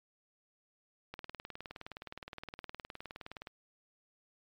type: click train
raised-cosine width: 0.3 ms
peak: -27 dBFS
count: 46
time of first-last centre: 1.14-3.472 s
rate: 19.3 Hz
effects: MP3 96 kbps